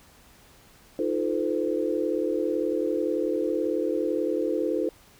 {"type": "chord", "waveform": "sine", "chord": "F dominant seventh", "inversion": "third", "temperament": "equal with one note detuned", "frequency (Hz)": [311.1, 349.2, 440, 511.6], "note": ["Eb4", "F4", "A4", "C5"], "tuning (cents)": [0, 0, 0, -39], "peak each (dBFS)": -29, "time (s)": [0.99, 4.89], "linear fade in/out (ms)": 2, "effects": ["pink hiss -55 dBFS RMS until 5.19 s"]}